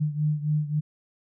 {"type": "beating tone pair", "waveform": "sine", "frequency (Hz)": [150, 153.7], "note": ["D3", "D#3"], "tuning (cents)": [37, -21], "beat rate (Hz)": 3.7, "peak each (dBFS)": [-24, -28], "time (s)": [0, 0.81], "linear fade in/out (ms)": 20, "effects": []}